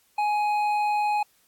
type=tone with hard clipping; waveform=sine; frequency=836 Hz; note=G#5; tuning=11 cents sharp; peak=-23 dBFS; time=0.18-1.23 s; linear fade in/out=5 ms; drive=7 dB; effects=white hiss -64 dBFS RMS until 1.47 s + AAC 64 kbps